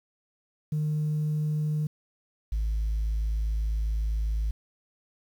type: tone pair in turn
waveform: sine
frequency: 152.2 / 53.81 Hz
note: D#3 / A1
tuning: -38 / -38 cents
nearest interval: octave + tritone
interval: 1800 cents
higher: first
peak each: -23 dBFS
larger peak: neither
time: 0.72-1.87 / 2.52-4.51 s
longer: second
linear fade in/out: 5 ms
effects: tanh soft clip ceiling -22 dBFS + 9-bit